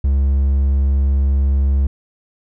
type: tone with hard clipping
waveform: triangle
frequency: 68.7 Hz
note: C#2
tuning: 15 cents flat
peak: -13 dBFS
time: 0.04-1.87 s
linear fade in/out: 5 ms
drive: 6 dB
effects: none